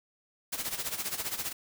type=noise with tremolo; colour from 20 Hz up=white; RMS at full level=-32 dBFS; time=0.52-1.53 s; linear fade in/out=10 ms; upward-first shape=sine; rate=15 Hz; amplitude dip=75%; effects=none